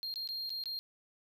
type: tone with dropouts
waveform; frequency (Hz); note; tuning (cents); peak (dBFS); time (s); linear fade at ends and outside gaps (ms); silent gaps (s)
triangle; 4213; C8; +11; -35; 0.03-0.79; 0; 0.14-0.158 / 0.275-0.289 / 0.494-0.503 / 0.638-0.657
effects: none